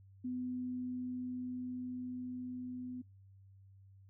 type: tone with level ramp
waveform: sine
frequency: 250.8 Hz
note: B3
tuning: 27 cents sharp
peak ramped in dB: -36 to -41 dBFS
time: 0.24-3.02 s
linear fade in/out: 10 ms
effects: noise-tail reverb RT60 0.3 s tail -25 dB re dry + added 97 Hz sine -57 dBFS peak until 4.09 s